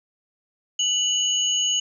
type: tone pair together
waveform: sine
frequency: 2960 / 6639 Hz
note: F#7 / G#8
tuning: 0 / -2 cents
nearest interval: octave + major second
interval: 1398 cents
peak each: -21 / -24 dBFS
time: 0.79-1.8 s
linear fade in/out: 5 ms
effects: none